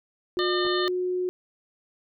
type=tone with pitch glide; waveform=sine; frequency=358.6 to 363.6 Hz; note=F4 to F#4; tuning=+46 to -30 cents; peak=-24 dBFS; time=0.37-1.29 s; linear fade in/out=0 ms; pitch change=+24 cents; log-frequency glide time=0.65-0.97 s
type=harmonic tone; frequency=604 Hz; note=D5; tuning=48 cents sharp; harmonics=1 / 2 / 3 / 5 / 6 / 7; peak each=-35 / -30 / -32 / -35 / -33 / -34 dBFS; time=0.39-0.88 s; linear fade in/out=0 ms
type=clicks; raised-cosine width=1 ms; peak=-27 dBFS; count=2; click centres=0.651 / 0.666 s
effects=none